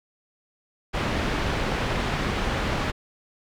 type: low-pass noise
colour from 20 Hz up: pink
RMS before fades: -26 dBFS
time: 0.93-2.92 s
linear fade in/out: 20 ms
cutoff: 3100 Hz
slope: 12 dB/octave
effects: none